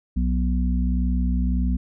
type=harmonic tone; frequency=61.74 Hz; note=B1; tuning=in tune; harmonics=1 / 3 / 4; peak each=-20 / -26 / -28 dBFS; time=0.16-1.77 s; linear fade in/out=10 ms; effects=none